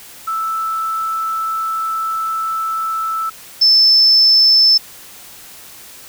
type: tone pair in turn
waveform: sine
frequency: 1318.5 / 5274 Hz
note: E6 / E8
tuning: 0 / 0 cents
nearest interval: 2 octaves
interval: 2400 cents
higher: second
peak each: -17 / -7 dBFS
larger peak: second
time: 0.27-3.3 / 3.61-4.78 s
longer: first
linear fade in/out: 10 ms
effects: white hiss -38 dBFS RMS until 6.08 s